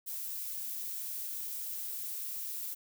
violet noise, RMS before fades -39 dBFS, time 0.06-2.75 s, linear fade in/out 20 ms, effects none

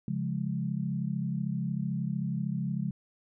sine chord, Db major, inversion none, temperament equal, 138.59 / 174.61 / 207.7 Hz, Db3 / F3 / Ab3, 0 / 0 / 0 cents, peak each -33 / -33 / -34 dBFS, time 0.08-2.91 s, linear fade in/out 2 ms, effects none

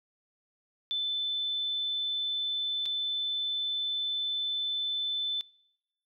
sine tone with dropouts, 3520 Hz, A7, in tune, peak -28 dBFS, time 0.91-5.41 s, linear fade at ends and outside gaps 0 ms, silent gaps 2.856-2.86 s, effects noise-tail reverb RT60 0.9 s tail -26 dB re dry

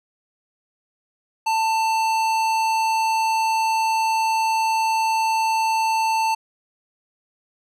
sine tone with tanh clipping, 890 Hz, A5, 20 cents sharp, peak -20 dBFS, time 1.46-6.35 s, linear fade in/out 10 ms, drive 18 dB, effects none

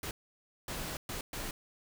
pink noise bursts at uneven times, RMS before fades -39 dBFS, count 4, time 0.03-0.11 / 0.68-0.97 / 1.09-1.21 / 1.33-1.51 s, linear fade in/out 2 ms, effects none

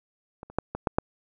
clicks, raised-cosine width 1 ms, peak -25 / -30 / -10 / -17 / -9 / -7 dBFS, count 6, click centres 0.431 / 0.5 / 0.586 / 0.75 / 0.872 / 0.985 s, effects none

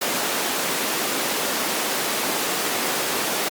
pink high-pass noise, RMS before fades -24 dBFS, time 0.01-3.49 s, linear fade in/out 10 ms, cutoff 280 Hz, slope 12 dB/octave, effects high-pass 150 Hz 12 dB/octave + Opus 48 kbps

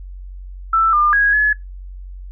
sine tone with pitch steps, 1327 / 1202 / 1652 / 1704 Hz, E6 / D6 / G#6 / G#6, +11 / +40 / -10 / +44 cents, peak -11 dBFS, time 0.73-1.53 s, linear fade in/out 5 ms, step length 200 ms, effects noise-tail reverb RT60 0.2 s tail -26 dB re dry + added 46 Hz sine -30 dBFS peak until 2.31 s

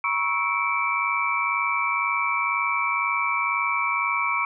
sine tone cluster, 959 / 1101 / 1312 / 2220 / 2322 Hz, A#5 / C#6 / E6 / C#7 / D7, +49 / -12 / -9 / +2 / -20 cents, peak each -30 / -26 / -30 / -33 / -25 dBFS, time 0.04-4.45 s, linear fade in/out 2 ms, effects none

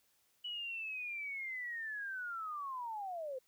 sine linear sweep, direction down, 2960 to 497.8 Hz, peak -39 dBFS, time 0.44-3.39 s, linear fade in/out 10 ms, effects white hiss -74 dBFS RMS until 3.47 s

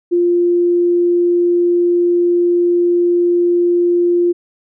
sine tone, 349.2 Hz, F4, in tune, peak -10 dBFS, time 0.11-4.33 s, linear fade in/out 20 ms, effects none

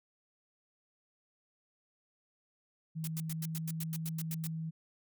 sine tone with pitch glide, 160 to 161.11 Hz, D#3 to E3, +49 to -39 cents, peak -35 dBFS, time 2.95-4.71 s, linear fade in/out 20 ms, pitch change +12 cents, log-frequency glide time 3.12-3.66 s
blue noise bursts, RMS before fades -40 dBFS, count 12, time 3.04-4.471 s, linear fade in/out 2 ms, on 34 ms, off 93 ms
effects MP3 96 kbps

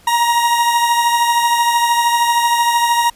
40% pulse beating tone pair, 942 / 955 Hz, A#5 / A#5, +18 / +42 cents, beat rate 13 Hz, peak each -12 / -20 dBFS, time 0.07-3.1 s, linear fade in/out 5 ms, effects pink hiss -48 dBFS RMS until 3.15 s + resampled to 32000 Hz

